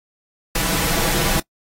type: noise with comb filter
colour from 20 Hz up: pink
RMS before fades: -20 dBFS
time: 0.55-1.4 s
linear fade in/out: 5 ms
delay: 6.1 ms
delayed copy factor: +0.8
effects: noise-tail reverb RT60 0.1 s tail -25 dB re dry + AAC 48 kbps